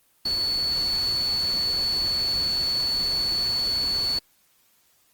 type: tone in noise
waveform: sine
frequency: 4435 Hz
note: C#8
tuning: in tune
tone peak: -22 dBFS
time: 0.25-4.19 s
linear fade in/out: 5 ms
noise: pink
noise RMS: -37 dBFS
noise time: 0.25-4.19 s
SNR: +12 dB
effects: white hiss -63 dBFS RMS until 5.13 s + Opus 24 kbps